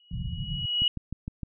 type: tone with exponential growth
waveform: sine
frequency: 2913 Hz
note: F#7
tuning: 28 cents flat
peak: -19 dBFS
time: 0-0.88 s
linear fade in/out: 2 ms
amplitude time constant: 190 ms
type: low-pass noise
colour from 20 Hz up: white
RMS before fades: -33 dBFS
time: 0.11-0.66 s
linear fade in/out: 5 ms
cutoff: 170 Hz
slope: 48 dB/octave
type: click train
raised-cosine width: 5 ms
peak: -21 dBFS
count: 5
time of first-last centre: 0.82-1.433 s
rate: 6.53 Hz
effects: none